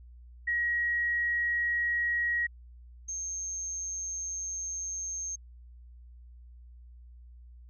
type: tone pair in turn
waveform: sine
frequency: 1900 / 6391 Hz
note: A#6 / G8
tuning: +33 / +33 cents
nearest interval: octave + major sixth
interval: 2100 cents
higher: second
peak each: -26 / -33 dBFS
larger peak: first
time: 0.47-2.47 / 3.08-5.36 s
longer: second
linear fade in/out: 10 ms
effects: added 60 Hz sine -48 dBFS peak until 7.69 s